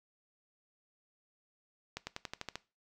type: accelerating click train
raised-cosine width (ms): 0.2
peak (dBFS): -21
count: 8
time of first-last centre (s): 1.97-2.556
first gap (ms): 100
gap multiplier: 0.94
effects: noise-tail reverb RT60 0.3 s tail -19 dB re dry